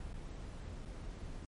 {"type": "noise with dropouts", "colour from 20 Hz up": "brown", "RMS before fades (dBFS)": -45, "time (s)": [0, 1.45], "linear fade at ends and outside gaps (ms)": 2, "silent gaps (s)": [[0.132, 0.14], [0.851, 0.857]], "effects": ["MP3 48 kbps"]}